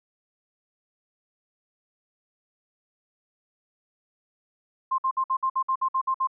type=tone bursts; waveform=sine; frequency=1054 Hz; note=C6; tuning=12 cents sharp; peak=-21 dBFS; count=11; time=4.91-6.273 s; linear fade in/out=10 ms; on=73 ms; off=56 ms; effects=none